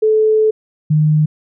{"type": "tone pair in turn", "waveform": "sine", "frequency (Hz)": [434.1, 153.07], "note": ["A4", "D#3"], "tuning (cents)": [-23, -28], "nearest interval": "octave + tritone", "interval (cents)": 1805, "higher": "first", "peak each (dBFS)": -9, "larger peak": "neither", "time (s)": [[0.02, 0.51], [0.9, 1.26]], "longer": "first", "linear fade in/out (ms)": 10, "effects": []}